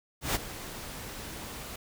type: noise with ADSR envelope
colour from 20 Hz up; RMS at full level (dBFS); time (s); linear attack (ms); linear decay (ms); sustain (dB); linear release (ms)
pink; -27; 0.21-1.76; 140; 23; -14; 4
effects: none